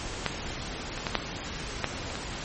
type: clicks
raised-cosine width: 0.3 ms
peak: -8 / -20 / -11 / -6 / -8 / -21 / -17 dBFS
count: 7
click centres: 0.263 / 0.977 / 1.068 / 1.153 / 1.843 / 2.102 / 2.155 s
effects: pink hiss -36 dBFS RMS until 2.44 s + MP3 32 kbps